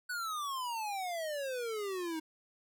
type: exponential sweep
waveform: square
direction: down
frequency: 1500 to 311.1 Hz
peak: -36 dBFS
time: 0.09-2.2 s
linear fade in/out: 10 ms
effects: none